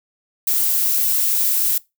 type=noise; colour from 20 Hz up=violet; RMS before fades=-18 dBFS; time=0.47-1.78 s; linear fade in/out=5 ms; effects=noise-tail reverb RT60 0.2 s tail -21 dB re dry